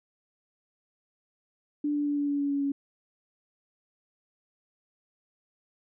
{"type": "tone with pitch steps", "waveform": "sine", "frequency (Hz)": [293.7, 291.7, 289.7, 287.7, 285.7, 283.7, 281.7, 279.8], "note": ["D4", "D4", "D4", "D4", "D4", "C#4", "C#4", "C#4"], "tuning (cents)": [0, -12, -24, -36, -48, 40, 28, 16], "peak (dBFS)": -25, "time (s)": [1.84, 2.72], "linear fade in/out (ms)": 5, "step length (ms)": 110, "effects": []}